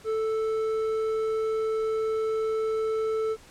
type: tone with hard clipping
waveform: sine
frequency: 440 Hz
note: A4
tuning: in tune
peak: -26 dBFS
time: 0.04-3.37 s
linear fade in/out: 50 ms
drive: 6 dB
effects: pink hiss -52 dBFS RMS until 3.5 s + low-pass 10000 Hz 12 dB/octave